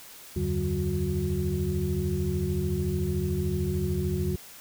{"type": "tone cluster", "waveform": "sine", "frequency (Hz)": [78.1, 91.6, 145.8, 189.2, 363.5], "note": ["D#2", "F#2", "D3", "F#3", "F#4"], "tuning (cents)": [7, -17, -12, 39, -31], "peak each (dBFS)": -31, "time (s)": [0.36, 4.36], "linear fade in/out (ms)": 5, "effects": ["tanh soft clip ceiling -15 dBFS", "white hiss -47 dBFS RMS until 4.6 s"]}